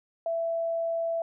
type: tone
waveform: sine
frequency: 665 Hz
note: E5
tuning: 15 cents sharp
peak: -26 dBFS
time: 0.26-1.22 s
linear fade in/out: 2 ms
effects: none